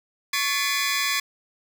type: tone cluster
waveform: 20% pulse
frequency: 1113 / 1730 / 2033 / 2422 Hz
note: C#6 / A6 / B6 / D#7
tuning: +7 / -30 / +50 / -47 cents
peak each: -23 dBFS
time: 0.33-1.2 s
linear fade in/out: 5 ms
effects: none